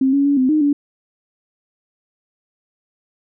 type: tone with pitch steps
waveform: sine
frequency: 265.4 / 280 / 284 / 258.3 / 306.9 / 287.5 Hz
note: C4 / C#4 / C#4 / C4 / D#4 / D4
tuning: +25 / +18 / +42 / -22 / -24 / -37 cents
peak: -12 dBFS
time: 0.01-0.73 s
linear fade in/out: 5 ms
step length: 120 ms
effects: none